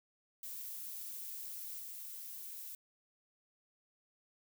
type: noise with level steps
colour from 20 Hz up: violet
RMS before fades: -45 / -47 dBFS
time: 0.43-2.75 s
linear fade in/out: 2 ms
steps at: 1.79 s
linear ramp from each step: 10 ms
effects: none

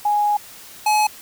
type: tone pair in turn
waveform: sine / square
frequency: 830 / 848.9 Hz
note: G#5 / G#5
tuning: -1 / +38 cents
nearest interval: unison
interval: 39 cents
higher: second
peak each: -15 dBFS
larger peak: neither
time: 0.05-0.37 / 0.86-1.07 s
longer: first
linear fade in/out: 5 ms
effects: white hiss -41 dBFS RMS until 1.21 s

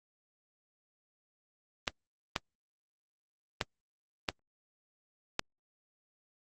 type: clicks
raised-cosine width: 0.2 ms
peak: -11 dBFS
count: 5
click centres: 1.878 / 2.362 / 3.612 / 4.288 / 5.394 s
effects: Opus 24 kbps

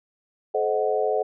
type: chord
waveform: sine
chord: A diminished seventh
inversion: none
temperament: equal with one note detuned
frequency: 430.4 / 523.3 / 622.3 / 740 Hz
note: A4 / C5 / Eb5 / Gb5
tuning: -38 / 0 / 0 / 0 cents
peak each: -24 / -27 / -27 / -27 dBFS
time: 0.54-1.23 s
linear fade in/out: 10 ms
effects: none

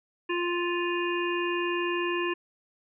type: harmonic tone with a mistuned harmonic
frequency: 349.2 Hz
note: F4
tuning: in tune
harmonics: 1 / 3 / 5 / 7 / 8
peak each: -28 / -33 / -35 / -36 / -37 dBFS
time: 0.29-2.34 s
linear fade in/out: 10 ms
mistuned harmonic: 7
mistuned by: +24 cents
effects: none

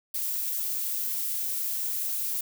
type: noise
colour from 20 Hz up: violet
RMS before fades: -30 dBFS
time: 0.14-2.41 s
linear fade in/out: 5 ms
effects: none

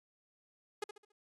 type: tone with echo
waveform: sawtooth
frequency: 417 Hz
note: G#4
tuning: 7 cents sharp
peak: -31 dBFS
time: 0.82-0.84 s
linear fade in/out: 5 ms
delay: 70 ms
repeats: 4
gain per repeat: -9 dB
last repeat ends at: 1.12 s
effects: AAC 32 kbps

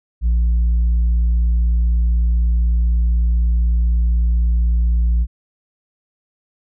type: tone with tanh clipping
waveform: sine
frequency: 58 Hz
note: A#1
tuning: 8 cents flat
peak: -13 dBFS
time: 0.21-5.27 s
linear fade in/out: 50 ms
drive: 2 dB
effects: none

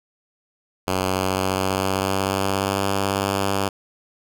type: tone with pitch glide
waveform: 5% pulse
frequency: 93.7 to 98.3 Hz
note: F#2 to G2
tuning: +22 to +5 cents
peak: -9 dBFS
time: 0.87-3.69 s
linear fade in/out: 10 ms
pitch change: +83 cents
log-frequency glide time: 0.99-2.89 s
effects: none

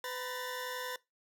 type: tone cluster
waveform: 20% pulse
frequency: 504 / 957 / 1775 Hz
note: B4 / A#5 / A6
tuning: +35 / +45 / +15 cents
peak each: -35 / -40 / -38 dBFS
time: 0.04-0.96 s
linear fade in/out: 2 ms
effects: noise-tail reverb RT60 0.2 s tail -20 dB re dry

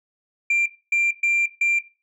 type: tone bursts at uneven times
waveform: sine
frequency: 2372 Hz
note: D7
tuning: 17 cents sharp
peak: -14 dBFS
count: 4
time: 0.5-0.66 / 0.92-1.11 / 1.23-1.46 / 1.61-1.79 s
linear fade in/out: 5 ms
effects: noise-tail reverb RT60 0.3 s tail -18 dB re dry + tanh soft clip ceiling -15 dBFS

